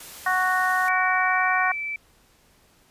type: noise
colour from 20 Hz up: white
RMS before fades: -41 dBFS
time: 0-0.89 s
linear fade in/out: 5 ms
type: harmonic tone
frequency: 370 Hz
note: F#4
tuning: in tune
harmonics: 2 / 3 / 4 / 5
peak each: -25 / -25 / -25 / -25 dBFS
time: 0.26-1.72 s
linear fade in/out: 5 ms
type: tone with pitch glide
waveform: sine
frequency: 2300 to 2321 Hz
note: D7 to D7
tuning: -37 to -21 cents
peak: -27 dBFS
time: 0.88-1.96 s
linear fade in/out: 2 ms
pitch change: +16 cents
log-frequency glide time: 1.24-1.55 s
effects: pink hiss -59 dBFS RMS until 2.9 s + resampled to 32000 Hz